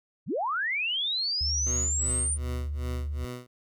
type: linear sweep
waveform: sine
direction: up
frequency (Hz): 85.9 to 9300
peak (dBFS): -26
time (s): 0.26-2.38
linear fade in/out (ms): 50
type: tone with vibrato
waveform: sine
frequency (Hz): 73.42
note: D2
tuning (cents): 0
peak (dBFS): -29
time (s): 1.41-3.25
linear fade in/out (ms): 0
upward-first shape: triangle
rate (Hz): 16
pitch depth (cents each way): 25
type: tone with tremolo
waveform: 15% pulse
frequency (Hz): 123.8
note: B2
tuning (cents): +5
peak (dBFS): -28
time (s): 1.66-3.47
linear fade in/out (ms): 5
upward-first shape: sine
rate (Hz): 2.6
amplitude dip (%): 95
effects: none